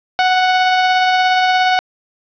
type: tone with tremolo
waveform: sawtooth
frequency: 740 Hz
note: F#5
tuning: in tune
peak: -6 dBFS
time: 0.19-1.79 s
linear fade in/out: 0 ms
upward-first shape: triangle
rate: 17 Hz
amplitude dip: 25%
effects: resampled to 11025 Hz + 7-bit